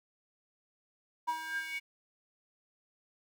square tone with high-pass filter sweep, 319.4 Hz, D#4, 45 cents sharp, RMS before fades -37 dBFS, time 1.27-1.8 s, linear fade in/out 20 ms, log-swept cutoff 950 to 2400 Hz, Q 9.5, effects none

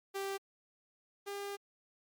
sawtooth tone pair in turn, 392 / 401.9 Hz, G4 / G4, 0 / +43 cents, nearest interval unison, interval 43 cents, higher second, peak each -32 / -35 dBFS, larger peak first, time 0.14-0.38 / 1.26-1.57 s, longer second, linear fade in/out 20 ms, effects MP3 96 kbps

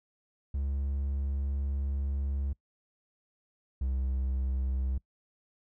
triangle tone pair in turn, 69.3 / 65.41 Hz, C#2 / C2, 0 / 0 cents, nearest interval minor second, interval 100 cents, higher first, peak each -27 / -26 dBFS, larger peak second, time 0.54-2.53 / 3.81-4.98 s, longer first, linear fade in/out 5 ms, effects noise-tail reverb RT60 0.1 s tail -23 dB re dry

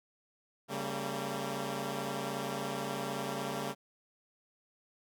10% pulse chord, G diminished, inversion second, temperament equal with one note detuned, 138.59 / 196 / 227.4 Hz, Db3 / G3 / Bb3, 0 / 0 / -43 cents, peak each -31 dBFS, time 0.68-3.75 s, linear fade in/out 50 ms, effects none

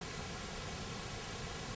pink noise with comb filter, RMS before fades -43 dBFS, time 0.01-1.75 s, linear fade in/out 5 ms, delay 3.3 ms, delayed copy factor -0.5, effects resampled to 16000 Hz

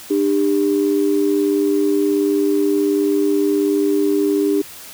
sine tone pair together, 300 / 398.6 Hz, D4 / G4, +37 / +29 cents, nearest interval perfect fourth, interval 492 cents, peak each -16 dBFS, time 0.1-4.62 s, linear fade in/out 10 ms, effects tanh soft clip ceiling -6 dBFS + white hiss -37 dBFS RMS until 4.93 s

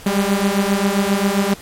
sawtooth beating tone pair, 195.2 / 202.7 Hz, G3 / G#3, -7 / -42 cents, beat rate 7.5 Hz, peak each -14 dBFS, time 0.06-1.54 s, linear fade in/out 5 ms, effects pink hiss -39 dBFS RMS until 1.61 s + MP3 64 kbps

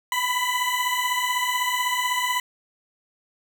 20% pulse beating tone pair, 987.8 / 1003.8 Hz, B5 / B5, 0 / +28 cents, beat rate 16 Hz, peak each -20 dBFS, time 0.12-2.4 s, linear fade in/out 2 ms, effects none

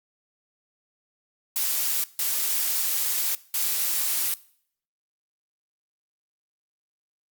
blue noise bursts at uneven times, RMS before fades -25 dBFS, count 3, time 1.56-2.04 / 2.19-3.35 / 3.54-4.34 s, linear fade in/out 2 ms, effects noise-tail reverb RT60 0.6 s tail -20 dB re dry + Opus 48 kbps

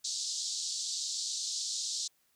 pink band-pass noise, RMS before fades -36 dBFS, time 0.04-2.08 s, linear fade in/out 10 ms, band 3900 to 7800 Hz, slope 48 dB/octave, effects white hiss -72 dBFS RMS until 2.35 s

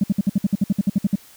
sine tone bursts, 198.5 Hz, G3, 22 cents sharp, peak -12 dBFS, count 14, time 0.01-1.156 s, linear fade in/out 5 ms, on 28 ms, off 58 ms, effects tanh soft clip ceiling -10 dBFS + white hiss -48 dBFS RMS until 1.36 s

